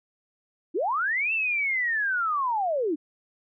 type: linear two-way sweep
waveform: sine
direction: up then down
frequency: 277.2 to 2700 to 277.2 Hz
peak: -23 dBFS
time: 0.74-2.96 s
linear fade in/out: 20 ms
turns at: 1.33 s
effects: none